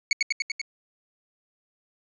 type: tone with echo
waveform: sawtooth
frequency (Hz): 2217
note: C#7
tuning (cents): 0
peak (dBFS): -14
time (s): 0.11-0.13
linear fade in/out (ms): 2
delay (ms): 97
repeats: 5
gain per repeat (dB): -2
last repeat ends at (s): 0.615
effects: resampled to 16000 Hz